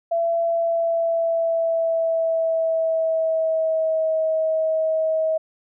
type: tone with pitch glide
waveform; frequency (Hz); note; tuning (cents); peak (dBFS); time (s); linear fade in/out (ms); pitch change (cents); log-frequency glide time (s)
sine; 672 to 637.2; E5 to D#5; +33 to +41; -18; 0.11-5.38; 10; -92; 0.44-4.16
effects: none